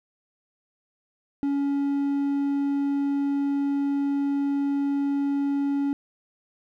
triangle tone, 281 Hz, C#4, 24 cents sharp, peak -20 dBFS, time 1.43-5.93 s, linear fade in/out 0 ms, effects none

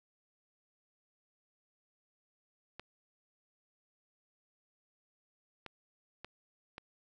clicks, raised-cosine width 0.3 ms, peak -28 dBFS, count 4, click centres 2.796 / 5.663 / 6.246 / 6.781 s, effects none

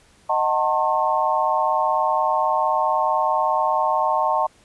sine chord, D# diminished seventh, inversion none, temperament just, 622.3 / 746.7 / 896 / 1075.3 Hz, D#5 / F#5 / A5 / C6, 0 / +16 / +31 / +47 cents, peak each -24 / -24 / -21 / -23 dBFS, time 0.29-4.47 s, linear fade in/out 10 ms, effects pink hiss -55 dBFS RMS until 4.64 s + resampled to 24000 Hz

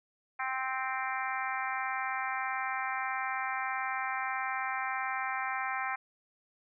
harmonic tone, 261.6 Hz, C4, in tune, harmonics 3 / 4 / 5 / 6 / 7 / 8 / 9, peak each -37 / -38 / -39 / -40 / -40 / -41 / -42 dBFS, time 0.39-5.96 s, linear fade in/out 10 ms, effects none

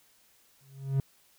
triangle tone with exponential growth, 136 Hz, C#3, 33 cents flat, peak -19 dBFS, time 0.61-1 s, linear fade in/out 2 ms, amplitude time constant 83 ms, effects white hiss -64 dBFS RMS until 1.38 s

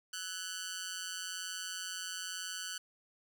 10% pulse tone with amplitude modulation, 1500 Hz, F#6, 23 cents sharp, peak -27 dBFS, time 0.13-2.78 s, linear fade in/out 5 ms, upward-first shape sine, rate 181 Hz, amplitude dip 80%, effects none

